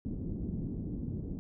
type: low-pass noise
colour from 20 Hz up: white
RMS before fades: -37 dBFS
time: 0.05-1.39 s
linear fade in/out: 0 ms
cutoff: 270 Hz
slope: 24 dB/octave
effects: none